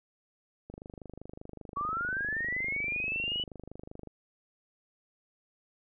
click train, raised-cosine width 2 ms, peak -30 dBFS, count 86, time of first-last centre 0.7-4.073 s, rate 25.2 Hz
sine linear sweep, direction up, 1117 to 2984 Hz, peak -30 dBFS, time 1.76-3.44 s, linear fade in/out 10 ms
effects none

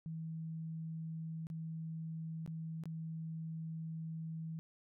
sine tone with dropouts, 161.4 Hz, E3, 36 cents flat, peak -40 dBFS, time 0.06-4.59 s, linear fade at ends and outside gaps 0 ms, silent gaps 1.469-1.501 / 2.462-2.476 / 2.837-2.856 s, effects none

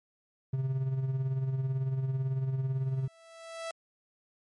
triangle tone with tremolo, 132.6 Hz, C3, 23 cents sharp, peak -24 dBFS, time 0.53-3.08 s, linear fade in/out 5 ms, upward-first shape sine, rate 18 Hz, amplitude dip 50%
sawtooth tone with exponential growth, 659.3 Hz, E5, in tune, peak -30 dBFS, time 2.74-3.71 s, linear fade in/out 2 ms, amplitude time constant 210 ms
effects MP3 48 kbps

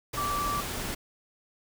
sine tone in noise, 1163 Hz, D6, 17 cents flat, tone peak -28 dBFS, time 0.17-0.61 s, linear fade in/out 10 ms, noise pink, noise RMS -34 dBFS, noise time 0.13-0.95 s, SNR +3 dB, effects none

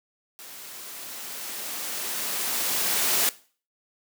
white noise with level ramp, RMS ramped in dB -43 to -22 dBFS, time 0.39-3.29 s, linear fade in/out 0 ms, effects noise-tail reverb RT60 0.4 s tail -18 dB re dry + high-pass 200 Hz 12 dB/octave

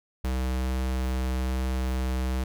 square tone, 64.2 Hz, C2, 32 cents flat, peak -26 dBFS, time 0.24-2.44 s, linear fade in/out 5 ms, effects none

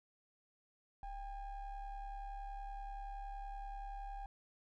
triangle ring-modulated tone, 415.3 Hz, G#4, in tune, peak -38 dBFS, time 1.03-4.26 s, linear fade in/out 2 ms, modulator 380 Hz, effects none

